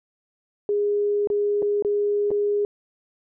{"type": "tone with dropouts", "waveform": "sine", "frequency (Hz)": 411.3, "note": "G#4", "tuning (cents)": -17, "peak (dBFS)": -19, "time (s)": [0.69, 2.65], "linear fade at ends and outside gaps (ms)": 1, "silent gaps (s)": [[1.273, 1.301], [1.621, 1.626], [1.824, 1.848], [2.306, 2.314]], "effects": []}